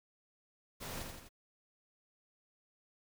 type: noise with echo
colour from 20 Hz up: pink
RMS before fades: -44 dBFS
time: 0.8-1.04 s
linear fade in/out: 20 ms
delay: 84 ms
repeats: 3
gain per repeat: -4 dB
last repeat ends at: 1.292 s
effects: none